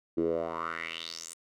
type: tone with band-pass filter sweep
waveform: 10% pulse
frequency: 82.7 Hz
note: E2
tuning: 6 cents sharp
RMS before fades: -34 dBFS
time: 0.17-1.34 s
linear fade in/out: 10 ms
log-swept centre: 320 to 8600 Hz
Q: 4.5
effects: none